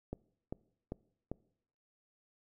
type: click train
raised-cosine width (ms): 2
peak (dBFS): -25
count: 4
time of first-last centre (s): 0.13-1.316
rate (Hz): 2.53
effects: noise-tail reverb RT60 0.7 s tail -23 dB re dry